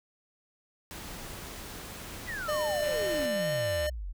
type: noise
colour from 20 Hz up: pink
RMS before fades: -42 dBFS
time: 0.91-3.26 s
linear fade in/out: 0 ms
type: exponential sweep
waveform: sine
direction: down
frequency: 2030 to 40 Hz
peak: -34 dBFS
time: 2.27-4.13 s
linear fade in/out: 20 ms
type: tone with vibrato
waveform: square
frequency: 601 Hz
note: D5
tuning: 40 cents sharp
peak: -29 dBFS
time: 2.48-3.9 s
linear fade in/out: 10 ms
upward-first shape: sine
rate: 2.2 Hz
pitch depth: 16 cents each way
type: click train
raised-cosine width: 0.3 ms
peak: -26 dBFS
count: 177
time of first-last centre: 2.83-3.865 s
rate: 170 Hz
effects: none